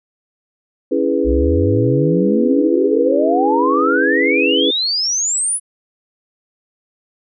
sine chord, C# minor seventh, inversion none, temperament equal, 277.2 / 329.6 / 415.3 / 493.9 Hz, C#4 / E4 / G#4 / B4, 0 / 0 / 0 / 0 cents, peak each -19 dBFS, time 0.91-4.71 s, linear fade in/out 10 ms
sine exponential sweep, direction up, 58.27 to 10300 Hz, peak -15 dBFS, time 1.24-5.6 s, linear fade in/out 50 ms
effects none

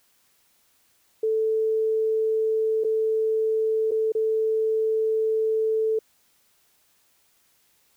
sine tone with dropouts, 440 Hz, A4, in tune, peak -20 dBFS, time 1.23-5.99 s, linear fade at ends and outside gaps 5 ms, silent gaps 2.838-2.845 / 3.91-3.916 / 4.121-4.15 s, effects white hiss -64 dBFS RMS until 7.96 s

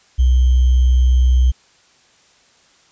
sine tone with sample-and-hold, 62.8 Hz, B1, 30 cents sharp, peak -9 dBFS, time 0.18-1.52 s, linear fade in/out 20 ms, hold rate 3150 Hz, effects white hiss -53 dBFS RMS until 2.91 s + resampled to 16000 Hz

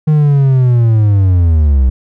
triangle linear sweep, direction down, 155.56 to 61.74 Hz, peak -4 dBFS, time 0.07-1.9 s, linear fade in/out 10 ms, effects none

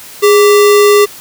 sine tone with sample-and-hold, 413 Hz, G#4, 10 cents flat, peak -3 dBFS, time 0.22-1.06 s, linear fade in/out 20 ms, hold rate 1575 Hz, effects white hiss -32 dBFS RMS until 1.2 s

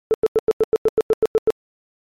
sine tone bursts, 440 Hz, A4, in tune, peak -10 dBFS, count 12, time 0.11-1.504 s, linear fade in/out 0 ms, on 30 ms, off 94 ms, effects tanh soft clip ceiling -7 dBFS + MP3 64 kbps

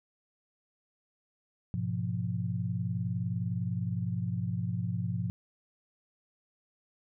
sine chord, F diminished, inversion first, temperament equal, 103.83 / 123.47 / 174.61 Hz, Ab2 / Cb3 / F3, 0 / 0 / 0 cents, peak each -34 dBFS, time 1.74-5.3 s, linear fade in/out 0 ms, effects none

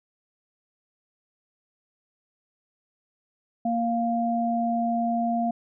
sine tone pair together, 233.1 / 698.5 Hz, A#3 / F5, 0 / 0 cents, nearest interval octave + perfect fifth, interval 1900 cents, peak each -25 dBFS, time 3.65-5.51 s, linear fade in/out 5 ms, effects none

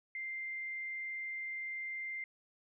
sine tone, 2093 Hz, C7, in tune, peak -38 dBFS, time 0.15-2.24 s, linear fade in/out 2 ms, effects none

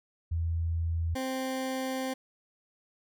sine / 20% pulse tone pair in turn, 83 / 261.8 Hz, E2 / C4, +12 / +1 cents, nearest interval octave + minor sixth, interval 1989 cents, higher second, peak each -27 / -26 dBFS, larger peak second, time 0.31-1.15 / 1.15-2.14 s, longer second, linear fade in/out 10 ms, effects none

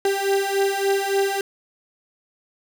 35% pulse beating tone pair, 392 / 395.5 Hz, G4 / G4, 0 / +15 cents, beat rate 3.5 Hz, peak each -21 / -20 dBFS, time 0.05-1.41 s, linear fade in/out 2 ms, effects none

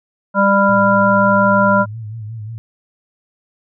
harmonic tone, 198.5 Hz, G3, 22 cents sharp, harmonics 1 / 3 / 5 / 7, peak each -15 / -15 / -15 / -15 dBFS, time 0.34-1.86 s, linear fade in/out 50 ms
sine tone with vibrato, 110 Hz, A2, in tune, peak -25 dBFS, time 0.69-2.58 s, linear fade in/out 0 ms, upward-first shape sine, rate 5.6 Hz, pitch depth 81 cents each way
effects none

